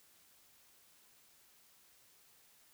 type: silence
effects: white hiss -66 dBFS RMS until 2.73 s